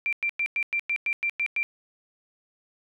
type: tone bursts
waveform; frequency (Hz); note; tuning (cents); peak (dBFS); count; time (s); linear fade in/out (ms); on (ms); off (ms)
sine; 2360; D7; +8; -23; 10; 0.06-1.63; 0; 67; 100
effects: none